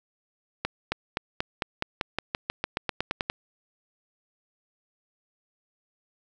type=accelerating click train; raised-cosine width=0.3 ms; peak=-10 dBFS; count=17; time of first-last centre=0.65-3.299 s; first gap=270 ms; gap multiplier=0.93; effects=none